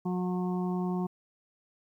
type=harmonic tone; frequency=181.1 Hz; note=F#3; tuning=37 cents flat; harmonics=1 / 2 / 4 / 5 / 6; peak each=-29 / -35 / -41 / -43 / -45 dBFS; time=0.05-1.07 s; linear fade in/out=10 ms; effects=11-bit